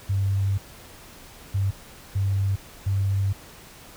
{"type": "tone bursts at uneven times", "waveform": "sine", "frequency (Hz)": 98, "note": "G2", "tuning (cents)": 0, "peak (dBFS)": -20, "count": 4, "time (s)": [[0.09, 0.58], [1.54, 1.71], [2.15, 2.56], [2.86, 3.33]], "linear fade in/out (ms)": 10, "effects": ["pink hiss -46 dBFS RMS until 3.96 s"]}